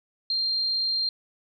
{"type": "tone", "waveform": "sine", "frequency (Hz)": 4186, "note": "C8", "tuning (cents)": 0, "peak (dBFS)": -23, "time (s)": [0.3, 1.09], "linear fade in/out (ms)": 2, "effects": []}